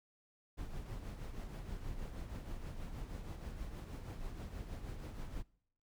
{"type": "noise with tremolo", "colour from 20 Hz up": "brown", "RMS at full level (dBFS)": -42, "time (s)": [0.57, 5.43], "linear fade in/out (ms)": 20, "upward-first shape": "triangle", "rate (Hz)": 6.3, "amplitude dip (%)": 55, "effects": ["noise-tail reverb RT60 0.6 s tail -23 dB re dry"]}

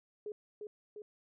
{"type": "tone with echo", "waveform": "sine", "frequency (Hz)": 420, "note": "G#4", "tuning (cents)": 19, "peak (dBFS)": -38, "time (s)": [0.26, 0.32], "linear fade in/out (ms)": 2, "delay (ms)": 350, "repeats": 2, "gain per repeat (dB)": -3, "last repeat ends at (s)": 1.02, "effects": []}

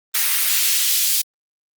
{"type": "noise with high-pass filter sweep", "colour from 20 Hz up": "white", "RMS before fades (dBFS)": -18, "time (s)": [0.14, 1.22], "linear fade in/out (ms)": 10, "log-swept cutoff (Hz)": [1500, 3900], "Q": 0.97, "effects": ["Opus 32 kbps"]}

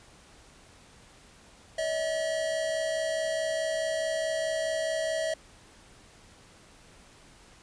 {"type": "tone pair together", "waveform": "square", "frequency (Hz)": [577, 641.7], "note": ["D5", "E5"], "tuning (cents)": [-31, -47], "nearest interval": "major second", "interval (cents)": 184, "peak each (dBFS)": [-36, -29], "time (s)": [1.78, 5.34], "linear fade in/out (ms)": 5, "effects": ["pink hiss -55 dBFS RMS until 7.62 s", "resampled to 22050 Hz"]}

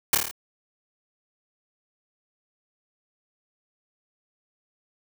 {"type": "noise with echo", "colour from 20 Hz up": "white", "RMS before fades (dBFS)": -18, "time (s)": [0.13, 0.15], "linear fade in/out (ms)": 2, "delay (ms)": 27, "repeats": 6, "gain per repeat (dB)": -3, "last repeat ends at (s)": 0.312, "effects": []}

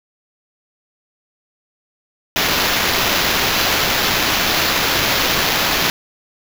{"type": "noise with sample-and-hold", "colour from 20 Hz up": "blue", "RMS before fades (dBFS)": -17, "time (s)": [2.36, 5.9], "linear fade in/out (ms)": 0, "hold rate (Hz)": 8820, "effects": []}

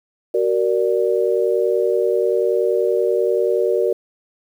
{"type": "chord", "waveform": "sine", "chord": "Gb augmented", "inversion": "none", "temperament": "equal with one note detuned", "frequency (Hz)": [375.8, 466.2, 587.3], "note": ["Gb4", "Bb4", "D5"], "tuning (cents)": [27, 0, 0], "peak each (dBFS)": [-19, -18, -22], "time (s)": [0.34, 3.93], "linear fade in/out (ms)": 5, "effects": ["8-bit"]}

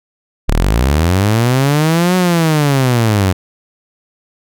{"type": "linear two-way sweep", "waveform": "sawtooth", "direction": "up then down", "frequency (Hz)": [32, 185, 89.8], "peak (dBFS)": -6, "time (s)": [0.48, 3.33], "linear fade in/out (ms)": 10, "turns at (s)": 2.16, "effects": []}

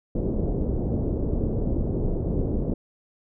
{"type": "low-pass noise", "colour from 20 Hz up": "pink", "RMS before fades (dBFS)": -25, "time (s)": [0.15, 2.74], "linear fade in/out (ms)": 5, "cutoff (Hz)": 490, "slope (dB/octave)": 24, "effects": []}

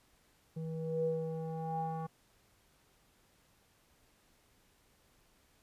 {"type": "tone with low-pass filter sweep", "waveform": "square", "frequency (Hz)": 161.1, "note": "E3", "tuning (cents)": -39, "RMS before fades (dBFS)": -37, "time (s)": [0.56, 2.07], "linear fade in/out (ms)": 10, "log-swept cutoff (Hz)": [350, 980], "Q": 9.1, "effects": ["pink hiss -69 dBFS RMS until 5.62 s", "resampled to 32000 Hz"]}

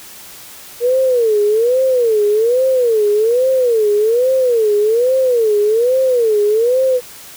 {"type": "tone with vibrato", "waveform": "sine", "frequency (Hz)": 466.2, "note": "A#4", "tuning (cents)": 0, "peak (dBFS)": -10, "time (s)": [0.8, 7.01], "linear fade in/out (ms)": 50, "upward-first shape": "sine", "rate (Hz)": 1.2, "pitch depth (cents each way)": 210, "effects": ["white hiss -36 dBFS RMS until 7.36 s"]}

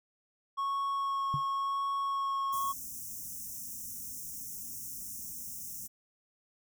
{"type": "tone with vibrato", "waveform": "triangle", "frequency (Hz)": 1100, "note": "C#6", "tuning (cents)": -14, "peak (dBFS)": -28, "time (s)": [0.57, 2.73], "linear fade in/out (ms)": 20, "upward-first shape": "sine", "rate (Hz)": 0.93, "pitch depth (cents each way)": 9}
{"type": "tone with exponential decay", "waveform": "sine", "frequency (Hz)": 141.7, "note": "C#3", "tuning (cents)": 38, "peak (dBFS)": -27, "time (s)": [1.34, 1.44], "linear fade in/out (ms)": 0, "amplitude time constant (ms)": 21}
{"type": "band-stop noise", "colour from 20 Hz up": "white", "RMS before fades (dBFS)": -42, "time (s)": [2.52, 5.88], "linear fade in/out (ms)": 20, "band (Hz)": [280, 5500], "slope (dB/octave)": 96}
{"effects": []}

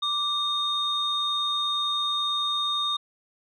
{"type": "tone pair together", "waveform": "sine", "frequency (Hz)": [1174.7, 3689], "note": ["D6", "A#7"], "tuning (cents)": [0, -19], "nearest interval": "octave + minor sixth", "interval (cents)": 1981, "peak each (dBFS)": [-28, -24], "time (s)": [0.02, 2.97], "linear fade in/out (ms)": 10, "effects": ["tanh soft clip ceiling -18 dBFS"]}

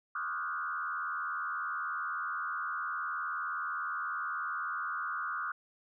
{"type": "tone with frequency modulation", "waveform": "sine", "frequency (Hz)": 1322, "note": "E6", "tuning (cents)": 5, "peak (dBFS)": -33, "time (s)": [0.15, 5.52], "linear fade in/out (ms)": 5, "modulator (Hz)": 79.6, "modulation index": 2.4, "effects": []}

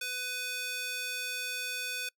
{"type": "tone with high-pass filter", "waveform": "square", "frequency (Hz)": 500, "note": "B4", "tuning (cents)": 21, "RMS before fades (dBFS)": -36, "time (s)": [0.01, 2.09], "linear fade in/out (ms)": 5, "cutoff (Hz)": 2100, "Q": 1.2, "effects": ["noise-tail reverb RT60 0.1 s tail -25 dB re dry"]}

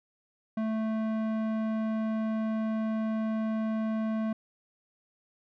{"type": "tone with low-pass filter", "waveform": "square", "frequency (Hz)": 220, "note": "A3", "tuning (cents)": 0, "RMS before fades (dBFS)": -30, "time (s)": [0.57, 4.33], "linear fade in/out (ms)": 5, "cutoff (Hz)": 1400, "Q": 0.57, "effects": []}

